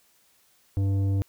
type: tone with tanh clipping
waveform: sine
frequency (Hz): 98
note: G2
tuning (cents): 0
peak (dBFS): -23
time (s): 0.77-1.22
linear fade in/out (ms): 0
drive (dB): 10
effects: white hiss -63 dBFS RMS until 1.28 s